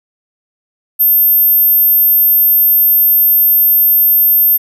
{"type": "tone", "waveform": "sine", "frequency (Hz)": 13290, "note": "G#9", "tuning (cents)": 0, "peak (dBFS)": -6, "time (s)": [0.99, 4.58], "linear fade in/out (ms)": 20, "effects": ["8-bit"]}